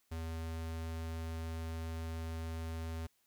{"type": "tone", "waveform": "square", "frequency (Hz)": 81.5, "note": "E2", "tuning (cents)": -19, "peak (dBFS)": -39, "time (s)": [0.11, 3.07], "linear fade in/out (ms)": 10, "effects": ["white hiss -75 dBFS RMS until 3.26 s"]}